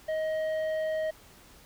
triangle tone with tanh clipping, 629 Hz, D#5, 19 cents sharp, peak -29 dBFS, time 0.08-1.11 s, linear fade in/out 10 ms, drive 12 dB, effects pink hiss -55 dBFS RMS until 1.65 s

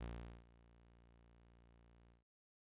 sawtooth tone with ADSR envelope, 58.27 Hz, A#1, in tune, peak -40 dBFS, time 0-2.24 s, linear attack 16 ms, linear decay 420 ms, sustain -21 dB, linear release 140 ms, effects resampled to 8000 Hz

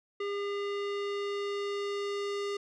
square tone with low-pass filter sweep, 404.2 Hz, G#4, 47 cents flat, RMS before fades -34 dBFS, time 0.2-2.57 s, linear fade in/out 5 ms, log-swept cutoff 3000 to 5500 Hz, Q 1.1, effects none

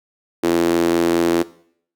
sawtooth tone with high-pass filter, 84.8 Hz, E2, 50 cents sharp, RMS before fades -17 dBFS, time 0.43-1.43 s, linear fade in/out 10 ms, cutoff 330 Hz, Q 3.9, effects noise-tail reverb RT60 0.6 s tail -18 dB re dry

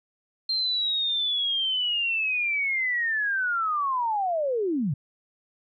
sine linear sweep, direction down, 4186 to 123.47 Hz, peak -23 dBFS, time 0.49-4.94 s, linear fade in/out 5 ms, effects none

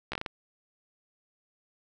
slowing click train, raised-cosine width 0.3 ms, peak -17 dBFS, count 6, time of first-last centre 0.12-0.262 s, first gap 14 ms, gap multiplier 1.36, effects none

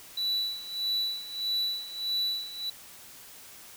triangle tone with tremolo, 3951 Hz, B7, in tune, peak -24 dBFS, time 0.17-2.7 s, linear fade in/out 5 ms, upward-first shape sine, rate 1.6 Hz, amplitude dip 80%, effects white hiss -49 dBFS RMS until 3.76 s

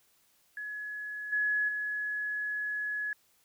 sine tone with level steps, 1692 Hz, G#6, 32 cents sharp, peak -36 / -26 / -31 dBFS, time 0.57-3.13 s, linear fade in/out 2 ms, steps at 1.32 / 1.68 s, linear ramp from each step 10 ms, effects white hiss -68 dBFS RMS until 3.44 s

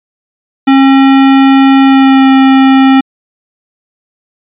square tone with pitch glide, 270 to 266.9 Hz, C#4 to C4, -45 to +35 cents, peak -3 dBFS, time 0.67-3.01 s, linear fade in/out 10 ms, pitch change -20 cents, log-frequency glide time 1.82-2.3 s, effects resampled to 8000 Hz

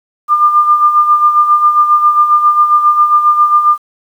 sine tone with tremolo, 1201 Hz, D6, 38 cents sharp, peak -3 dBFS, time 0.28-3.78 s, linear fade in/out 50 ms, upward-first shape sine, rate 7.4 Hz, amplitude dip 60%, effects 7-bit

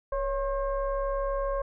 sine tone with frequency modulation, 555 Hz, C#5, 2 cents sharp, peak -26 dBFS, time 0.12-1.62 s, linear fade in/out 5 ms, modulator 521 Hz, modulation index 0.94, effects none

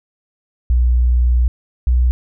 sine tone pair in turn, 60.9 / 61.71 Hz, B1 / B1, -24 / -1 cents, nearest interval unison, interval 23 cents, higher second, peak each -10 dBFS, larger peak neither, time 0.7-1.48 / 1.87-2.11 s, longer first, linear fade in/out 0 ms, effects none

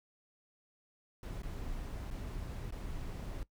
brown noise with dropouts, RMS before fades -41 dBFS, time 1.23-3.43 s, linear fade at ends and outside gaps 1 ms, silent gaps 1.419-1.432 / 2.103-2.11 / 2.707-2.723 s, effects noise-tail reverb RT60 0.1 s tail -19 dB re dry

